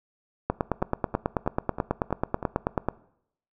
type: two click trains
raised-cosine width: 1 ms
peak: -18 / -9 dBFS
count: 6 / 23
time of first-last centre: 0.82-2.428 / 0.5-2.886 s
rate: 3.11 / 9.22 Hz
effects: noise-tail reverb RT60 0.7 s tail -20 dB re dry